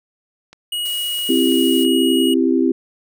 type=click train; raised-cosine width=0.2 ms; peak=-23 dBFS; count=5; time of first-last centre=0.53-1.85 s; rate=3.03 Hz
type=tone; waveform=square; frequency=2900 Hz; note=F#7; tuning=35 cents flat; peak=-21 dBFS; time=0.72-2.34 s; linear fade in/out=5 ms
type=noise; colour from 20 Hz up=blue; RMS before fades=-33 dBFS; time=0.85-1.84 s; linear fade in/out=5 ms
type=chord; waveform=sine; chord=C major; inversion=none; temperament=equal with one note detuned; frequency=261.6 / 332.9 / 392 Hz; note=C4 / E4 / G4; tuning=0 / +17 / 0 cents; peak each=-16 / -17 / -20 dBFS; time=1.29-2.72 s; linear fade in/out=5 ms
effects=none